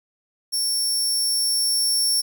25% pulse tone with level ramp, 5460 Hz, F8, 40 cents flat, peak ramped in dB -16 to -13 dBFS, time 0.52-2.22 s, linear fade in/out 20 ms, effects 9-bit

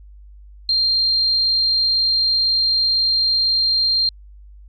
sine tone, 4186 Hz, C8, in tune, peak -14 dBFS, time 0.69-4.09 s, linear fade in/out 2 ms, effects added 50 Hz sine -39 dBFS peak until 4.68 s + MP3 48 kbps

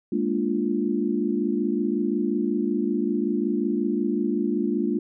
sine chord, Bb dominant seventh, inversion third, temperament equal, 207.7 / 233.1 / 293.7 / 349.2 Hz, Ab3 / Bb3 / D4 / F4, 0 / 0 / 0 / 0 cents, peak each -27 dBFS, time 0.12-4.99 s, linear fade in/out 5 ms, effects none

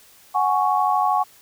sine chord, F# suspended second, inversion none, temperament just, 740 / 832.5 / 1110 Hz, F#5 / G#5 / C#6, 0 / +4 / +2 cents, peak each -21 dBFS, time 0.34-1.24 s, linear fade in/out 20 ms, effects white hiss -51 dBFS RMS until 1.41 s

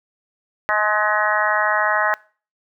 harmonic tone with a mistuned harmonic, 211 Hz, G#3, 28 cents sharp, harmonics 3 / 4 / 5 / 6 / 7 / 8 / 9, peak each -24 / -24 / -24 / -24 / -24 / -24 / -24 dBFS, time 0.69-2.14 s, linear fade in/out 0 ms, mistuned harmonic 7, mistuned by +30 cents, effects noise-tail reverb RT60 0.4 s tail -23 dB re dry

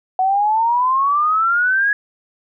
sine exponential sweep, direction up, 740 to 1684 Hz, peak -13 dBFS, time 0.19-1.93 s, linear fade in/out 2 ms, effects none

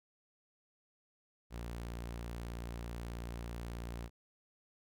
sawtooth tone, 58.4 Hz, A#1, 4 cents sharp, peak -37 dBFS, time 1.5-4.1 s, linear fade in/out 50 ms, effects none

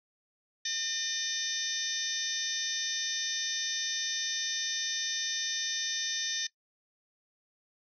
harmonic tone, 605 Hz, D#5, 49 cents flat, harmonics 3 / 4 / 5 / 6 / 7 / 8 / 9 / 10, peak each -39 / -46 / -45 / -35 / -46 / -42 / -38 / -36 dBFS, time 0.65-6.47 s, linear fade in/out 5 ms, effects noise-tail reverb RT60 0.1 s tail -20 dB re dry

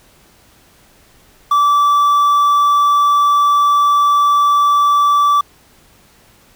triangle tone with quantisation, 1160 Hz, D6, 22 cents flat, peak -7 dBFS, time 1.51-5.41 s, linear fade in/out 5 ms, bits 6, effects pink hiss -49 dBFS RMS until 6.55 s

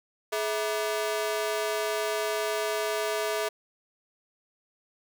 sawtooth ring-modulated tone, 538 Hz, C5, 48 cents sharp, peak -20 dBFS, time 0.32-3.49 s, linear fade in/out 10 ms, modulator 114 Hz, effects none

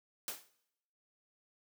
white noise with exponential decay, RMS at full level -36 dBFS, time 0.28-0.49 s, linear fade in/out 1 ms, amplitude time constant 45 ms, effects noise-tail reverb RT60 0.8 s tail -19 dB re dry + high-pass 200 Hz 12 dB/octave

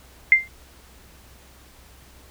sine tone with exponential decay, 2093 Hz, C7, in tune, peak -6 dBFS, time 0.32-0.48 s, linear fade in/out 1 ms, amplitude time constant 34 ms, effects added 64 Hz sine -51 dBFS peak until 2.3 s + pink hiss -51 dBFS RMS until 2.3 s

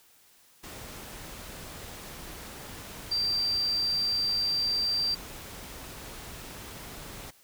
sine tone in noise, 4699 Hz, D8, in tune, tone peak -25 dBFS, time 3.11-5.15 s, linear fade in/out 10 ms, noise pink, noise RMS -43 dBFS, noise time 0.63-7.31 s, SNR +15 dB, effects white hiss -60 dBFS RMS until 7.43 s

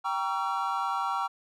triangle chord, G diminished seventh, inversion none, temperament just, 784 / 940.8 / 1128.9 / 1354.7 Hz, G5 / Bb5 / Db6 / Fb6, 0 / +16 / +31 / +47 cents, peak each -31 dBFS, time 0.04-1.28 s, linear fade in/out 20 ms, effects none

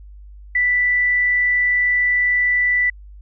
sine tone, 1975.5 Hz, B6, in tune, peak -14 dBFS, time 0.55-2.9 s, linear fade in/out 5 ms, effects added 50 Hz sine -37 dBFS peak until 3.21 s

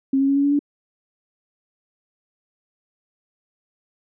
sine tone with pitch steps, 270 / 273.6 / 277.3 / 281 / 284.7 / 288.5 Hz, C#4 / C#4 / C#4 / C#4 / C#4 / D4, -45 / -23 / +1 / +24 / +46 / -31 cents, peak -15 dBFS, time 0.13-0.592 s, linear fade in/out 5 ms, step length 77 ms, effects none

